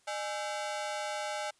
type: ring-modulated tone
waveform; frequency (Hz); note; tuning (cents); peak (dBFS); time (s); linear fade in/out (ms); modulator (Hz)
sawtooth; 720; F#5; -47; -27; 0.07-1.51; 10; 113
effects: white hiss -68 dBFS RMS until 1.59 s + resampled to 22050 Hz